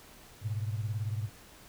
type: beating tone pair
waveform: sine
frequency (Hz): 103.83 / 121.83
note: G#2 / B2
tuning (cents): 0 / -23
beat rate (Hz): 18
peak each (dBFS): -32 / -37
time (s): 0.41-1.3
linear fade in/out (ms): 50
effects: pink hiss -54 dBFS RMS until 1.68 s